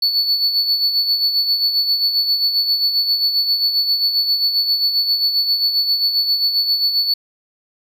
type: tone with tremolo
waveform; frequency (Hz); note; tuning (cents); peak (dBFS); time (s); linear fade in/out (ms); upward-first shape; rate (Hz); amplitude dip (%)
triangle; 4449; C#8; +5; -11; 0.02-7.14; 5; sine; 7.5; 55
effects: none